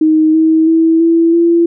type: tone with pitch steps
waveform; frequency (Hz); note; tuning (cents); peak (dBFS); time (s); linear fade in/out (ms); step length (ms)
sine; 313.1 / 319.3 / 325.6 / 332.1 / 338.7; D#4 / D#4 / E4 / E4 / E4; +11 / +45 / -21 / +13 / +47; -6; 0.01-1.66; 5; 330
effects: none